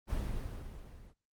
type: noise with level ramp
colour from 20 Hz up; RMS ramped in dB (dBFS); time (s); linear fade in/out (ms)
brown; -32 to -54; 0.07-1.14; 50
effects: noise-tail reverb RT60 0.3 s tail -22 dB re dry + Opus 24 kbps